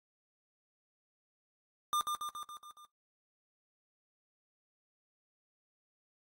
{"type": "tone with echo", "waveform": "square", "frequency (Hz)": 1201, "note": "D6", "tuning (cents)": 38, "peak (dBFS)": -30, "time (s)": [1.93, 2.01], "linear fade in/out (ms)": 0, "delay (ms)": 140, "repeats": 6, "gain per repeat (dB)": -4, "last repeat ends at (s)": 2.85, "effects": ["noise-tail reverb RT60 0.2 s tail -22 dB re dry", "AAC 48 kbps"]}